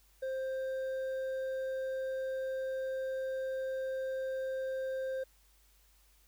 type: tone with hard clipping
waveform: triangle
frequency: 526 Hz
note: C5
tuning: 9 cents sharp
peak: -35 dBFS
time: 0.22-5.24 s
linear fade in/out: 10 ms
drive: 8 dB
effects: added 50 Hz sine -65 dBFS peak until 6.27 s + white hiss -68 dBFS RMS until 6.27 s